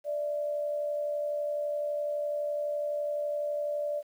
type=tone pair together; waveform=sine; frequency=587.4 / 659.3 Hz; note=D5 / E5; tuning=0 / 0 cents; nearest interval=major second; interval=200 cents; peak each=-29 / -40 dBFS; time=0.04-4.03 s; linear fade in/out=50 ms; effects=10-bit